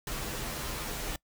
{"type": "noise with comb filter", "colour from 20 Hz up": "pink", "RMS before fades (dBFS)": -36, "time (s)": [0.07, 1.16], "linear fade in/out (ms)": 2, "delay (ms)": 11, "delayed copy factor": -0.95, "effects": ["noise-tail reverb RT60 0.1 s tail -23 dB re dry"]}